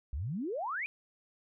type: exponential sweep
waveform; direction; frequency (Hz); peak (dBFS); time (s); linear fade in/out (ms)
sine; up; 60 to 2520; -33; 0.13-0.86; 0
effects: none